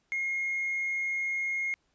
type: tone with hard clipping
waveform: triangle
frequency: 2147 Hz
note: C7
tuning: 44 cents sharp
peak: -28 dBFS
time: 0.12-1.74 s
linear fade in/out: 0 ms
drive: 2 dB
effects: pink hiss -73 dBFS RMS until 1.94 s + resampled to 16000 Hz